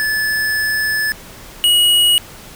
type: tone pair in turn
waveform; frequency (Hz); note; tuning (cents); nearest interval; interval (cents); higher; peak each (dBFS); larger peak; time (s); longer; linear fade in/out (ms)
square; 1733 / 2904; A6 / F#7; -27 / -33; major sixth; 894; second; -16 / -10; second; 0-1.12 / 1.64-2.18; first; 0
effects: pink hiss -37 dBFS RMS until 2.55 s